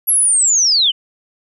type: linear sweep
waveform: sine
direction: down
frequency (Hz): 11530 to 2914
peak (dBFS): -10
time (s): 0.07-0.92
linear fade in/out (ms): 20
effects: none